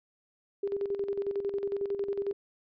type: tone with tremolo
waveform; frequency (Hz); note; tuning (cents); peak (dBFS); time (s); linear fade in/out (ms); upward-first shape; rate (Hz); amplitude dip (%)
sine; 399.8; G4; +34; -27; 0.63-2.33; 5; square; 11; 60
effects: resampled to 11025 Hz